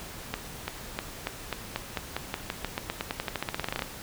accelerating click train, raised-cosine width 0.3 ms, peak -13 dBFS, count 28, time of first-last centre 0.34-3.822 s, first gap 340 ms, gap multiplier 0.91, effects pink hiss -42 dBFS RMS until 4.02 s

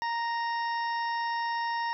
harmonic tone with a mistuned harmonic, 932.3 Hz, A#5, in tune, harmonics 1 / 2 / 3 / 4 / 5 / 6, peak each -29 / -35 / -48 / -48 / -52 / -43 dBFS, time 0.02-1.93 s, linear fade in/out 0 ms, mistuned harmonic 6, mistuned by -56 cents, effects none

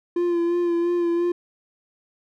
triangle tone with vibrato, 345.1 Hz, F4, 21 cents flat, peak -17 dBFS, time 0.16-1.32 s, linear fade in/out 5 ms, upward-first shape sine, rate 2.9 Hz, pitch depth 27 cents each way, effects none

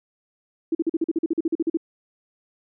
sine tone bursts, 327.5 Hz, E4, 11 cents flat, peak -18 dBFS, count 15, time 0.72-1.772 s, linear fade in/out 5 ms, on 30 ms, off 43 ms, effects none

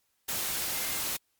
sine tone in noise, 2093 Hz, C7, in tune, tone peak -43 dBFS, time 0.74-1 s, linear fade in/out 10 ms, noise white, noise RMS -32 dBFS, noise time 0.28-1.17 s, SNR -14 dB, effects white hiss -74 dBFS RMS until 1.39 s + MP3 96 kbps

